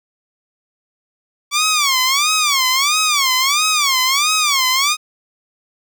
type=tone with vibrato; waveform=10% pulse; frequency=1138 Hz; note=C#6; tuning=45 cents sharp; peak=-5 dBFS; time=1.51-4.97 s; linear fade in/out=50 ms; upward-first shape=sine; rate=1.5 Hz; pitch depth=190 cents each way; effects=none